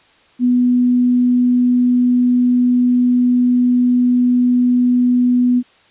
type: tone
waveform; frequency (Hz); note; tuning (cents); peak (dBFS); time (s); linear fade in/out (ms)
sine; 246.9; B3; 0; -10; 0.39-5.63; 50
effects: white hiss -51 dBFS RMS until 5.9 s + resampled to 8000 Hz